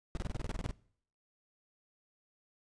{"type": "noise bursts", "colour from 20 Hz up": "brown", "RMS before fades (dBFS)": -35, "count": 12, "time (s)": [0.15, 0.711], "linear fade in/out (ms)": 0, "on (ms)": 22, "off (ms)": 27, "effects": ["noise-tail reverb RT60 0.6 s tail -22 dB re dry", "resampled to 22050 Hz"]}